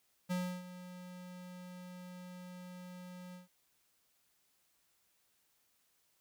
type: tone with ADSR envelope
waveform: square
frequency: 180.5 Hz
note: F#3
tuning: 43 cents flat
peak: -33 dBFS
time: 0.29-3.48 s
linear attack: 24 ms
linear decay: 310 ms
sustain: -15 dB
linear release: 140 ms
effects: white hiss -75 dBFS RMS until 6.2 s